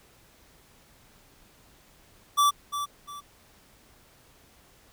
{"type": "tone with echo", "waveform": "square", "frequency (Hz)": 1160, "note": "D6", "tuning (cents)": -22, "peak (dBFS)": -19, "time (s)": [2.37, 2.51], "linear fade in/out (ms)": 20, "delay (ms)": 350, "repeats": 2, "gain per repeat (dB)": -10, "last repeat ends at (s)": 3.21, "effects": ["pink hiss -58 dBFS RMS until 4.92 s"]}